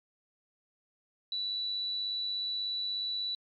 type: tone with amplitude modulation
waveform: sine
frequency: 3951 Hz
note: B7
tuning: in tune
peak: -30 dBFS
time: 1.32-3.35 s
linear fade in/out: 2 ms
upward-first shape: sine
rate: 96.6 Hz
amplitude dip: 25%
effects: MP3 48 kbps